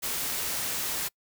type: noise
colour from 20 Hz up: white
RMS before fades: -31 dBFS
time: 0.02-1.09 s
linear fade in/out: 20 ms
effects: noise-tail reverb RT60 0.1 s tail -26 dB re dry